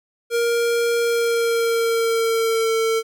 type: tone with pitch glide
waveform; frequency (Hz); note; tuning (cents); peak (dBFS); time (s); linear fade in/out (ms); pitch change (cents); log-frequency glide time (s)
square; 469.1 to 450; A#4 to A4; +11 to +39; -18; 0.3-3.03; 50; -72; 1-2.72
effects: none